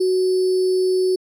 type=tone with sample-and-hold; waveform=sine; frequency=371.5 Hz; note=F#4; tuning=7 cents sharp; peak=-15 dBFS; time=0-1.16 s; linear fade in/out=10 ms; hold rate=4900 Hz; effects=low-pass 11000 Hz 12 dB/octave